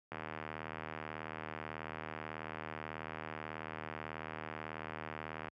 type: click train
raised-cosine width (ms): 0.5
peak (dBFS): -26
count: 421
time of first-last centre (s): 0.12-5.484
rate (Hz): 78.3
effects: high-pass 80 Hz 12 dB/octave